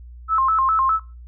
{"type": "tone with vibrato", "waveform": "sine", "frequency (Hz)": 1178, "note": "D6", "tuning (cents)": 5, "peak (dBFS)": -15, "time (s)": [0.28, 1], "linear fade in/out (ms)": 50, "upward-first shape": "square", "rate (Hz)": 4.9, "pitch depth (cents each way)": 180, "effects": ["noise-tail reverb RT60 0.3 s tail -17 dB re dry", "added 60 Hz sine -37 dBFS peak until 1.27 s"]}